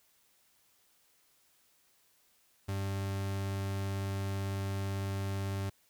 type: tone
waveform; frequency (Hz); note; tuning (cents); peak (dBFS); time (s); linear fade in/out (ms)
40% pulse; 98; G2; 0; -32; 2.68-5.7; 10
effects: white hiss -69 dBFS RMS until 5.89 s